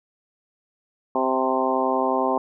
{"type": "harmonic tone with a mistuned harmonic", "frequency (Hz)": 130.81, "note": "C3", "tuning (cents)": 0, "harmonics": [2, 3, 4, 5, 6, 7, 8], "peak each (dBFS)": [-27, -27, -27, -27, -27, -27, -27], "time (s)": [1.15, 2.38], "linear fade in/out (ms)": 2, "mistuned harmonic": 7, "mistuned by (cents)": -22, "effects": []}